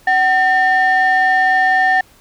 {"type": "ring-modulated tone", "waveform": "triangle", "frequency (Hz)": 526, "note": "C5", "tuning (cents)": 9, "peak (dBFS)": -4, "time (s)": [0.07, 2.01], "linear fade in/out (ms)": 5, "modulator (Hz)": 1280, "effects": ["tanh soft clip ceiling -5 dBFS", "pink hiss -49 dBFS RMS until 2.2 s"]}